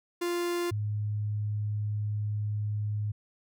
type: tone pair in turn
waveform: 45% pulse / sine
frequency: 348.4 / 105 Hz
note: F4 / G#2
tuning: -4 / +19 cents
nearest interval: octave + major sixth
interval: 2077 cents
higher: first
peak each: -28 dBFS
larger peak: neither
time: 0.21-0.71 / 0.71-3.12 s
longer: second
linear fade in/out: 10 ms
effects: none